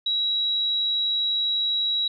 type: tone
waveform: sine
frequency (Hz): 3876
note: B7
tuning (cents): -33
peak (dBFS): -21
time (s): 0.06-2.08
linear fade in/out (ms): 5
effects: none